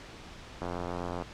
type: click train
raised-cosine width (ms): 1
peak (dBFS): -21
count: 54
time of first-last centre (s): 0.62-1.223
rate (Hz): 87.9
effects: pink hiss -47 dBFS RMS until 1.33 s + low-pass 5000 Hz 12 dB/octave